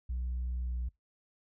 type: tone with pitch glide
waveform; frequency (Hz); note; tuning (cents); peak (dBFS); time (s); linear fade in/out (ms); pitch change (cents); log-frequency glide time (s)
sine; 61.74 to 60.82; B1 to B1; 0 to -26; -30; 0.09-0.89; 10; -26; 0.62-0.77
effects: noise-tail reverb RT60 0.2 s tail -26 dB re dry + tanh soft clip ceiling -30 dBFS